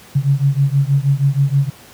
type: beating tone pair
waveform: sine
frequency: 136.4 / 142.7 Hz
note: C#3 / D3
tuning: -28 / -49 cents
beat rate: 6.3 Hz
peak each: -14 / -15 dBFS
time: 0.15-1.7 s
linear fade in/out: 10 ms
effects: pink hiss -42 dBFS RMS until 1.93 s + high-pass 80 Hz 12 dB/octave